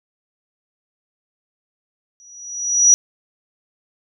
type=tone with exponential growth; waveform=sine; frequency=5830 Hz; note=F#8; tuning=26 cents flat; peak=-5 dBFS; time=2.2-2.94 s; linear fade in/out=0 ms; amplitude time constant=160 ms; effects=none